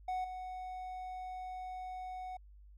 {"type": "tone with level steps", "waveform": "triangle", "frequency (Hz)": 740, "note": "F#5", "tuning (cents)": 0, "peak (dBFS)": [-32, -39], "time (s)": [0.08, 2.37], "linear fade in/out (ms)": 5, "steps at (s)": 0.24, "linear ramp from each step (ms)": 5, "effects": ["added 50 Hz sine -54 dBFS peak until 2.77 s"]}